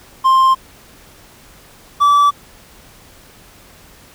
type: tone pair in turn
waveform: triangle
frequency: 1053 / 1155.2 Hz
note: C6 / D6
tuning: +11 / -29 cents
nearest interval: major second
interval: 160 cents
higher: second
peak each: -6 dBFS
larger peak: neither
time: 0.24-0.55 / 2-2.31 s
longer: neither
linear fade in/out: 20 ms
effects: pink hiss -44 dBFS RMS until 4.14 s